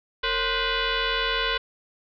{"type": "tone with frequency modulation", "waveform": "sine", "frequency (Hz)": 958, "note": "A#5", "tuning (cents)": 47, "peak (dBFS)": -22, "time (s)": [0.23, 1.58], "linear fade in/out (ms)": 10, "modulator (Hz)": 501, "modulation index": 5.7, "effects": []}